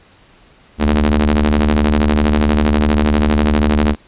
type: ring-modulated tone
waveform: sawtooth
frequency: 75.6 Hz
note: D#2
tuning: 49 cents flat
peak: -4 dBFS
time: 0.78-3.96 s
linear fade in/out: 50 ms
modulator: 145 Hz
effects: pink hiss -48 dBFS RMS until 4.07 s + resampled to 8000 Hz